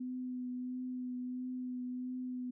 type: tone with vibrato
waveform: sine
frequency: 251.5 Hz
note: B3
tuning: 32 cents sharp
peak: -37 dBFS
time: 0-2.51 s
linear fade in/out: 10 ms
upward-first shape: triangle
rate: 1.5 Hz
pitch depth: 18 cents each way
effects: none